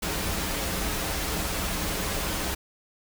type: noise with comb filter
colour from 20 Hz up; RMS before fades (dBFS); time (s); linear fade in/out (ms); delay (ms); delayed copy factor
pink; -29; 0.02-2.55; 10; 8.2; -0.55
effects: none